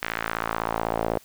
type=tone with band-pass filter sweep; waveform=sawtooth; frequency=56 Hz; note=A1; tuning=31 cents sharp; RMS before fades=-28 dBFS; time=0.02-1.18 s; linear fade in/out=0 ms; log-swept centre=2000 to 570 Hz; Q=1.7; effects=white hiss -54 dBFS RMS until 1.24 s